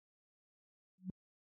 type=tone with exponential growth; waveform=sine; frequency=185.2 Hz; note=F#3; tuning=2 cents sharp; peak=-34 dBFS; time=0.98-1.1 s; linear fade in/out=2 ms; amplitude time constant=25 ms; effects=high-pass 80 Hz 12 dB/octave